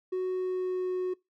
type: tone with pitch glide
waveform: triangle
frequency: 370 to 366.8 Hz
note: F#4 to F#4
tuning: 0 to -15 cents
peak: -25 dBFS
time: 0.12-1.14 s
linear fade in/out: 10 ms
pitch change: -15 cents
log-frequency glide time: 0.3-0.92 s
effects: noise-tail reverb RT60 0.2 s tail -24 dB re dry + tanh soft clip ceiling -23 dBFS